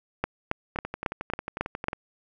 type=two click trains; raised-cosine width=0.5 ms; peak=-10 / -17 dBFS; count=7 / 14; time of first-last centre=0.24-1.884 / 0.76-1.931 s; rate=3.65 / 11.1 Hz; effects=none